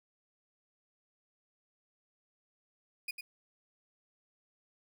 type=tone with echo; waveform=35% pulse; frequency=2461 Hz; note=D#7; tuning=20 cents flat; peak=-33 dBFS; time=3.08-3.11 s; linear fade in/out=5 ms; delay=100 ms; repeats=1; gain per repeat=-6 dB; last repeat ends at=3.21 s; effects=none